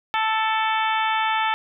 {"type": "harmonic tone with a mistuned harmonic", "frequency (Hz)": 440, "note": "A4", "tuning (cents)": 0, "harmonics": [2, 3, 4, 5, 6, 7, 8], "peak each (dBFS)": [-22, -26, -28, -30, -32, -33, -34], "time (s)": [0.14, 1.54], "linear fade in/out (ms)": 0, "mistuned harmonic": 5, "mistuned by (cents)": 26, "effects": []}